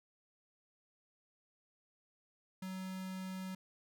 square tone with notch filter, 187.6 Hz, F#3, 24 cents sharp, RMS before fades -43 dBFS, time 2.62-3.55 s, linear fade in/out 5 ms, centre 490 Hz, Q 1.7, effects none

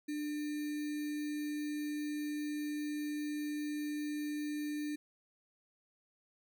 sine tone with sample-and-hold, 297.5 Hz, D4, 22 cents sharp, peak -35 dBFS, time 0.08-4.96 s, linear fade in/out 10 ms, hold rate 2100 Hz, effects none

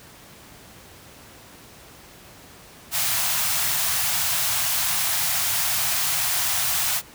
white band-stop noise, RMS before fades -23 dBFS, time 2.91-7.02 s, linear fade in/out 50 ms, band 170 to 630 Hz, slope 96 dB/octave, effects pink hiss -46 dBFS RMS until 7.14 s + high-pass 60 Hz 12 dB/octave

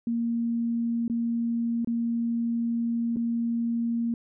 sine tone with dropouts, 233.1 Hz, A#3, in tune, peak -24 dBFS, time 0.07-4.14 s, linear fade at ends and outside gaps 2 ms, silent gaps 1.08-1.098 / 1.847-1.873 / 3.161-3.168 s, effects none

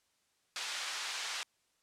white band-pass noise, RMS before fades -39 dBFS, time 0.56-1.43 s, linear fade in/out 0 ms, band 960 to 5400 Hz, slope 12 dB/octave, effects white hiss -75 dBFS RMS until 1.82 s + low-pass 9000 Hz 12 dB/octave

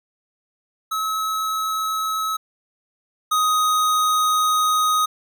square tone pair in turn, 1289 / 1251.6 Hz, E6 / D#6, -39 / +10 cents, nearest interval minor second, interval 51 cents, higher first, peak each -22 / -17 dBFS, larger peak second, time 0.91-2.37 / 3.31-5.06 s, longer second, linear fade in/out 10 ms, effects none

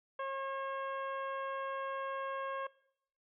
harmonic tone, 541 Hz, C#5, 42 cents flat, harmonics 1 / 2 / 3 / 4 / 5 / 6, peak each -39 / -39 / -46 / -55 / -56 / -58 dBFS, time 0.19-2.67 s, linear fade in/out 5 ms, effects noise-tail reverb RT60 0.7 s tail -21 dB re dry

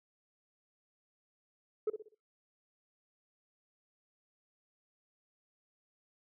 sine tone with echo, 430 Hz, A4, 40 cents flat, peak -26 dBFS, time 1.87-1.9 s, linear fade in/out 5 ms, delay 62 ms, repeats 4, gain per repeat -9 dB, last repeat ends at 2.148 s, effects noise-tail reverb RT60 0.3 s tail -24 dB re dry + tanh soft clip ceiling -27 dBFS

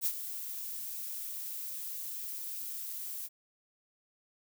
violet noise with ADSR envelope, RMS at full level -29 dBFS, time 0.01-3.29 s, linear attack 50 ms, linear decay 59 ms, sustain -11 dB, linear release 37 ms, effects none

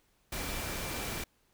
sine tone in noise, 2349 Hz, D7, in tune, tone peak -47 dBFS, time 0.32-1.24 s, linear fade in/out 5 ms, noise pink, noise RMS -37 dBFS, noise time 0.32-1.24 s, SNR -13 dB, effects pink hiss -71 dBFS RMS until 1.53 s

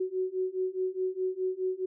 sine beating tone pair, 370 / 374.8 Hz, F#4 / F#4, 0 / +22 cents, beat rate 4.8 Hz, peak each -32 / -31 dBFS, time 0-1.86 s, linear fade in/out 10 ms, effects none

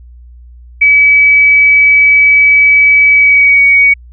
sine tone with pitch glide, 2286 to 2248 Hz, D7 to C#7, -47 to +24 cents, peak -3 dBFS, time 0.81-3.94 s, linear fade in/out 10 ms, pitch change -29 cents, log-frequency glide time 3.1-3.66 s, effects added 60 Hz sine -32 dBFS peak until 4.12 s

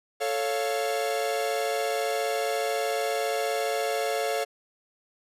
45% pulse chord, A augmented, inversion none, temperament equal, 440 / 554.4 / 698.5 Hz, A4 / C#5 / E#5, 0 / 0 / 0 cents, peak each -30 dBFS, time 0.2-4.45 s, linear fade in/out 20 ms, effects resampled to 32000 Hz

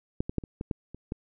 clicks, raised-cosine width 3 ms, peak -14 / -19 / -13 / -27 / -20 / -16 / -28 / -19 dBFS, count 8, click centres 0.205 / 0.295 / 0.383 / 0.438 / 0.611 / 0.712 / 0.946 / 1.121 s, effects none

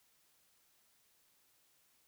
silence, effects white hiss -72 dBFS RMS until 2.07 s

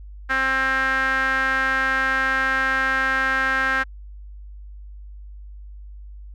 sawtooth tone with band-pass filter, 265.1 Hz, C4, 23 cents sharp, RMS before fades -21 dBFS, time 0.29-3.84 s, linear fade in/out 20 ms, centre 1600 Hz, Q 5.3, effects added 50 Hz sine -36 dBFS peak until 6.34 s

